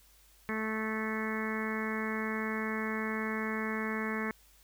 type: harmonic tone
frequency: 218.7 Hz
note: A3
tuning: 10 cents flat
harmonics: 1 / 2 / 3 / 4 / 5 / 6 / 7 / 8 / 9 / 10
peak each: -35 / -39 / -48 / -46 / -42 / -44 / -46 / -40 / -43 / -42 dBFS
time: 0.49-4.31 s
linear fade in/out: 0 ms
effects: added 50 Hz sine -63 dBFS peak until 4.63 s + white hiss -63 dBFS RMS until 4.63 s